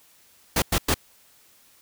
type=noise bursts; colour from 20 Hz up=pink; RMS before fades=-21 dBFS; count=3; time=0.56-0.943 s; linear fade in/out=5 ms; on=61 ms; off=100 ms; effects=white hiss -57 dBFS RMS until 1.81 s